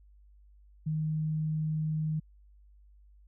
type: tone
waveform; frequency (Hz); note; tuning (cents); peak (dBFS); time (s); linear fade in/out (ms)
sine; 155.56; D#3; 0; -28; 0.86-2.2; 10
effects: added 50 Hz sine -55 dBFS peak until 3.27 s